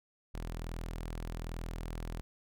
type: tone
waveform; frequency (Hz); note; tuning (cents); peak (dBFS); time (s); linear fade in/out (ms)
sawtooth; 41.2; E1; 0; -34; 0.34-2.21; 0
effects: none